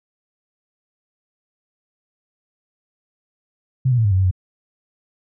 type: tone with pitch steps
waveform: sine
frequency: 130.1 / 123.2 / 112.5 / 101.6 / 93.3 / 95 / 91.7 Hz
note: C3 / B2 / A2 / G#2 / F#2 / F#2 / F#2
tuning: -9 / -4 / +39 / -38 / +15 / +46 / -15 cents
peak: -13 dBFS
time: 3.85-4.312 s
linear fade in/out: 10 ms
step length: 66 ms
effects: none